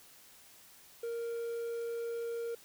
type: tone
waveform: triangle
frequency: 466.2 Hz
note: A#4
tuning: in tune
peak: -33 dBFS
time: 1.03-2.55 s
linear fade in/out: 5 ms
effects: white hiss -58 dBFS RMS until 2.64 s